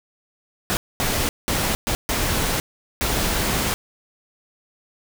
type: noise bursts at uneven times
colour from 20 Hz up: pink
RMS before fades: -22 dBFS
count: 6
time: 0.7-0.77 / 1-1.29 / 1.48-1.75 / 1.87-1.95 / 2.09-2.6 / 3.01-3.74 s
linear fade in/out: 0 ms
effects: none